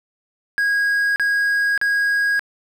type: tone bursts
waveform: triangle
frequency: 1643 Hz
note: G#6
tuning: 19 cents flat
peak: -14 dBFS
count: 3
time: 0.58-2.394 s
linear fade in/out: 0 ms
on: 580 ms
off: 37 ms
effects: 9-bit